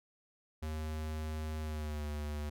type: tone with pitch glide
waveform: square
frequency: 77.8 to 74.42 Hz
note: D#2 to D2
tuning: 0 to +24 cents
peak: -37 dBFS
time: 0.62-2.5 s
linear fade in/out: 10 ms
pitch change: -76 cents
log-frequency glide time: 1.61-2.03 s
effects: none